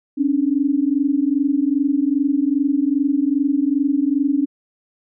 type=tone pair together; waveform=sine; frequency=271.2 / 293.7 Hz; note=C#4 / D4; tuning=-38 / 0 cents; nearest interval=minor second; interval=138 cents; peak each=-18 dBFS; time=0.17-4.46 s; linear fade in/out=20 ms; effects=none